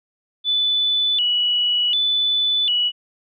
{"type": "tone with vibrato", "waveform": "sine", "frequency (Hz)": 3200, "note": "G7", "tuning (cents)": 35, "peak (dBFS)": -16, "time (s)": [0.44, 2.92], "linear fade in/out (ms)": 50, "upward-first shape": "square", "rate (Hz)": 0.67, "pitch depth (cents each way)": 150, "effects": []}